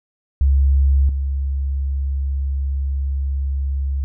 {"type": "tone with level steps", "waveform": "sine", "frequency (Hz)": 68.5, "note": "C#2", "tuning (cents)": -20, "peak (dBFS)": [-11, -18], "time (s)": [0.41, 4.04], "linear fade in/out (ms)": 0, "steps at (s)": 1.09, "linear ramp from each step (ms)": 2, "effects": []}